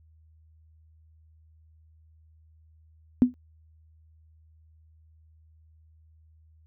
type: tone with exponential decay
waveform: sine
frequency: 248.6 Hz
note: B3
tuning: 12 cents sharp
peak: -10 dBFS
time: 3.22-3.34 s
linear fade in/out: 0 ms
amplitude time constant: 25 ms
effects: added 79 Hz sine -55 dBFS peak until 6.66 s